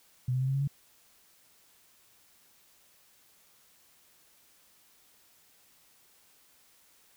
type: tone with pitch steps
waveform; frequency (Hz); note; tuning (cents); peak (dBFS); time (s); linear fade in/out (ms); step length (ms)
sine; 125.7 / 128.64 / 131.64 / 134.72 / 137.87 / 141.09; B2 / C3 / C3 / C#3 / C#3 / C#3; +31 / -29 / +11 / -49 / -9 / +31; -26; 0.28-0.676; 5; 66
effects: white hiss -63 dBFS RMS until 7.16 s